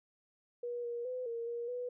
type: tone with pitch steps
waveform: sine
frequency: 481.8 / 474.5 / 505 / 464.8 / 472.5 / 492.5 Hz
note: B4 / A#4 / B4 / A#4 / A#4 / B4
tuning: -43 / +31 / +39 / -5 / +23 / -5 cents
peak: -36 dBFS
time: 0.63-1.89 s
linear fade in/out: 5 ms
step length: 210 ms
effects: none